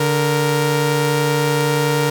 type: tone pair together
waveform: sawtooth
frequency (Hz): 145.24 / 466.2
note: D3 / A#4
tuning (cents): -19 / 0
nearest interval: octave + minor sixth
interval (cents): 2019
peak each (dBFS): -14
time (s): 0-2.1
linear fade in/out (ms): 5
effects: none